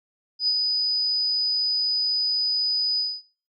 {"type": "tone with ADSR envelope", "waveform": "sine", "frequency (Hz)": 4978, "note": "D#8", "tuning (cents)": 0, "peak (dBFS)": -17, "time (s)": [0.39, 3.22], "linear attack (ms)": 86, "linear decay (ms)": 60, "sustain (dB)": -3, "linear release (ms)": 230, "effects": ["noise-tail reverb RT60 0.4 s tail -20 dB re dry", "Opus 48 kbps"]}